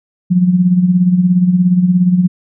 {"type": "tone with tremolo", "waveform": "sine", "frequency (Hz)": 180.3, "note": "F#3", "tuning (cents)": -45, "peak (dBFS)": -5, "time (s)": [0.3, 2.28], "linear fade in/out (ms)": 20, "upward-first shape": "sine", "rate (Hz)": 17, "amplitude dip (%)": 60, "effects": []}